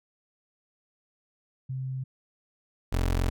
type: tone pair in turn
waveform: sine / 25% pulse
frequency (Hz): 131.1 / 44.09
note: C3 / F1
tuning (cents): +4 / +17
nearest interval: octave + perfect fifth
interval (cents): 1887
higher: first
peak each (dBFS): -30 / -20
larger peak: second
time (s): 1.69-2.04 / 2.92-3.3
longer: second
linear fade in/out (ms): 10
effects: none